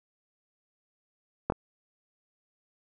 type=clicks; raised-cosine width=1 ms; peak=-11 / -19 dBFS; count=2; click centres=1.5 / 1.522 s; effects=none